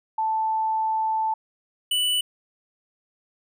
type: tone pair in turn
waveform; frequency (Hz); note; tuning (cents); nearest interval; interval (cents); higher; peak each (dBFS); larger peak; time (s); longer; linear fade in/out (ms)
sine / square; 880 / 2970; A5 / F#7; 0 / +6; octave + major sixth; 2106; second; -21; neither; 0.18-1.34 / 1.91-2.21; first; 5
effects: none